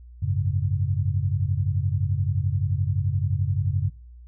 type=chord; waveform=sine; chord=F# suspended second; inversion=none; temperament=just; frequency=92.5 / 104.06 / 138.75 Hz; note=F#2 / G#2 / C#3; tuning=0 / +4 / +2 cents; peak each=-24 / -26 / -27 dBFS; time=0.22-3.9 s; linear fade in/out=10 ms; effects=noise-tail reverb RT60 0.4 s tail -25 dB re dry + added 60 Hz sine -42 dBFS peak until 4.27 s